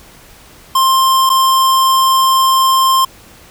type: tone with dropouts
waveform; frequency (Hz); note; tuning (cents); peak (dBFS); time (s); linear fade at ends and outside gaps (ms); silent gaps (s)
square; 1054; C6; +12; -9; 0.75-3.05; 5; 1.294-1.299
effects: pink hiss -41 dBFS RMS until 3.5 s